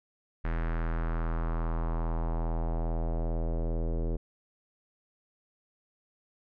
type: tone with low-pass filter sweep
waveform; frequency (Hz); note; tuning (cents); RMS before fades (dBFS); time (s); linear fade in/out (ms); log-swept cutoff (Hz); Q
square; 41.2; E1; 0; -30; 0.44-4.17; 10; 1800 to 460; 2.2
effects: none